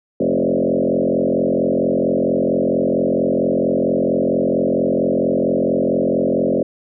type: tone with frequency modulation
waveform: sine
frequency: 392 Hz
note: G4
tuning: in tune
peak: -14 dBFS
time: 0.2-6.63 s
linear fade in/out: 5 ms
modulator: 44.4 Hz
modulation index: 4.6
effects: none